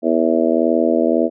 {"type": "harmonic tone", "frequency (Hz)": 81.8, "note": "E2", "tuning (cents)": -13, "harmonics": [3, 4, 5, 6, 7, 8], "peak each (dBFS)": [-19, -18, -23, -21, -21, -20], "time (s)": [0.02, 1.3], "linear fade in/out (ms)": 50, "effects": []}